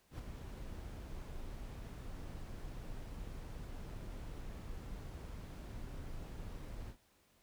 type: noise with ADSR envelope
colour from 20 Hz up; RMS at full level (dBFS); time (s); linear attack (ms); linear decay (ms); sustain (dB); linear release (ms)
brown; -41; 0.1-6.97; 91; 7; -5; 86
effects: pink hiss -71 dBFS RMS until 7.42 s